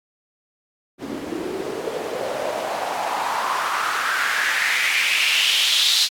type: noise with band-pass filter sweep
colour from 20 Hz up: white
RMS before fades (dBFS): -22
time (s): 0.98-6.09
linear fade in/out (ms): 50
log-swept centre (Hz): 270 to 4100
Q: 4.2
effects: AAC 64 kbps